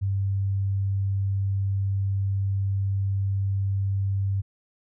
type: tone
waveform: sine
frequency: 98 Hz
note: G2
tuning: in tune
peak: -22 dBFS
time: 0.01-4.42 s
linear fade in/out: 20 ms
effects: none